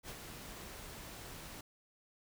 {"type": "noise with ADSR envelope", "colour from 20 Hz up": "pink", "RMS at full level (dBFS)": -44, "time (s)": [0.03, 1.61], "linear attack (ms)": 61, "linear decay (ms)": 40, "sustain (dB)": -5, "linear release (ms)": 4, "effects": []}